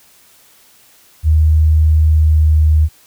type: tone with pitch glide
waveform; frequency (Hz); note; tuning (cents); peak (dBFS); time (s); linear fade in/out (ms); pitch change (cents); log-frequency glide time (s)
sine; 78 to 77.33; D#2 to D#2; +5 to -10; -7; 1.23-2.89; 50; -15; 2.09-2.59
effects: white hiss -48 dBFS RMS until 3.06 s